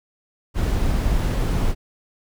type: noise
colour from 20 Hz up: brown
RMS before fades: -20 dBFS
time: 0.54-1.75 s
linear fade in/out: 50 ms
effects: none